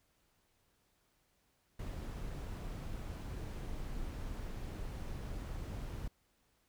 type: noise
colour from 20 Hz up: brown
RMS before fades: -42 dBFS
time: 1.79-6.08 s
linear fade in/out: 5 ms
effects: pink hiss -75 dBFS RMS until 6.68 s